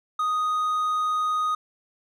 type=tone; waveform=triangle; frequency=1244.5 Hz; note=D#6; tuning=in tune; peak=-20 dBFS; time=0.19-1.55 s; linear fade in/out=5 ms; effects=none